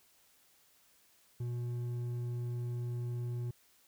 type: tone with hard clipping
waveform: sine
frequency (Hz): 120.8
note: B2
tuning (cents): -38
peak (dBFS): -36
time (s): 1.4-3.51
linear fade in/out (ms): 5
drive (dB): 5
effects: white hiss -67 dBFS RMS until 3.87 s